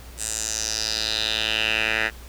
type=tone with band-pass filter sweep; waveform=10% pulse; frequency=110 Hz; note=A2; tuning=in tune; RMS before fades=-25 dBFS; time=0.17-2.11 s; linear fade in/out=50 ms; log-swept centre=8400 to 2000 Hz; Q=3.8; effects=added 60 Hz sine -40 dBFS peak until 2.28 s + pink hiss -46 dBFS RMS until 2.28 s